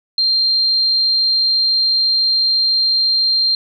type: tone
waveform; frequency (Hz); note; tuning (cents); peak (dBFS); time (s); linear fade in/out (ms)
sine; 4178; C8; -3; -12; 0.18-3.55; 2
effects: none